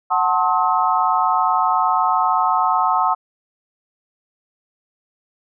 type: chord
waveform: sine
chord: F# diminished seventh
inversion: none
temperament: just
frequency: 740 / 888 / 1065.6 / 1278.7 Hz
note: F#5 / A5 / C6 / Eb6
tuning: 0 / +16 / +31 / +47 cents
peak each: -20 dBFS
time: 0.1-3.15 s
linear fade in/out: 20 ms
effects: none